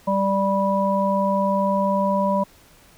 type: harmonic tone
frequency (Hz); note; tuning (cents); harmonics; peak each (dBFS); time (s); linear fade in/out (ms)
196; G3; 0; 1 / 3 / 5; -22 / -22 / -22; 0.07-2.44; 10
effects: pink hiss -52 dBFS RMS until 2.97 s